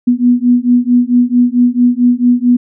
sine beating tone pair, 242.4 / 246.9 Hz, B3 / B3, -32 / 0 cents, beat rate 4.5 Hz, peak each -10 dBFS, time 0.07-2.57 s, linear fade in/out 10 ms, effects none

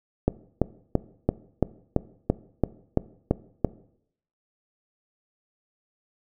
click train, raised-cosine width 2 ms, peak -6 dBFS, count 11, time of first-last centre 0.28-3.647 s, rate 2.97 Hz, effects noise-tail reverb RT60 0.7 s tail -19 dB re dry

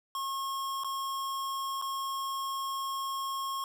square tone with dropouts, 1084 Hz, C#6, 39 cents flat, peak -33 dBFS, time 0.15-3.64 s, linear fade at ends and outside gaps 1 ms, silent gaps 0.836-0.845 / 1.815-1.822 s, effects none

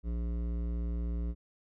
sine tone with hard clipping, 58.27 Hz, A#1, in tune, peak -33 dBFS, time 0.03-1.35 s, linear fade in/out 50 ms, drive 13 dB, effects none

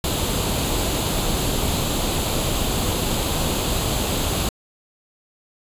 pink noise with comb filter, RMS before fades -22 dBFS, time 0.04-4.49 s, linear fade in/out 2 ms, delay 0.27 ms, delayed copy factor +0.55, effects resampled to 32000 Hz

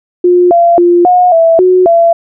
sine tone with pitch steps, 356.1 / 685 / 348.9 / 722 / 660 / 367.2 / 675 Hz, F4 / F5 / F4 / F#5 / E5 / F#4 / E5, +34 / -34 / -2 / -43 / +2 / -13 / +41 cents, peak -3 dBFS, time 0.24-2.13 s, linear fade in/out 5 ms, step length 270 ms, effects none

